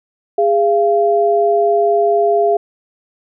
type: tone pair together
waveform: sine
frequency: 410.4 / 686 Hz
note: G#4 / F5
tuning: -21 / -31 cents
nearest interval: major sixth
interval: 890 cents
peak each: -13 dBFS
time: 0.38-2.57 s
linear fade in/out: 5 ms
effects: none